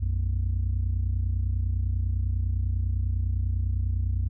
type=tone pair together; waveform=sine; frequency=61.3 / 91.29 Hz; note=B1 / F#2; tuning=-12 / -23 cents; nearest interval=perfect fifth; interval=689 cents; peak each=-24 dBFS; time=0-4.29 s; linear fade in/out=20 ms; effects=tanh soft clip ceiling -20 dBFS